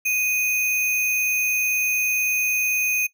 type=tone with sample-and-hold; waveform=sine; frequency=2489 Hz; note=D#7; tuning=in tune; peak=-19 dBFS; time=0.05-3.07 s; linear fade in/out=10 ms; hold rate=8820 Hz; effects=noise-tail reverb RT60 0.1 s tail -19 dB re dry